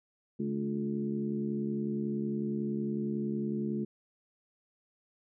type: harmonic tone with a mistuned harmonic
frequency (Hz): 70.9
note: C#2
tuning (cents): +40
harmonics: 2 / 3 / 4 / 5 / 6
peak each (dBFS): -40 / -32 / -43 / -37 / -44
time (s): 0.39-3.85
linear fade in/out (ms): 10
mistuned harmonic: 4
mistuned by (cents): +33
effects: none